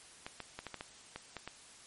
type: clicks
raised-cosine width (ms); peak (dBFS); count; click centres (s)
0.3; -25; 9; 0.265 / 0.403 / 0.59 / 0.667 / 0.743 / 0.809 / 1.16 / 1.367 / 1.476
effects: white hiss -56 dBFS RMS until 1.86 s + MP3 48 kbps